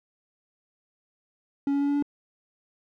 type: tone with pitch steps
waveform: triangle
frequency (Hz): 280 / 281.9 / 283.9 / 285.9 / 287.9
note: C#4 / C#4 / C#4 / D4 / D4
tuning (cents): +18 / +29 / +41 / -46 / -34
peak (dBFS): -20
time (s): 1.67-2.025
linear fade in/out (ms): 2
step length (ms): 71
effects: none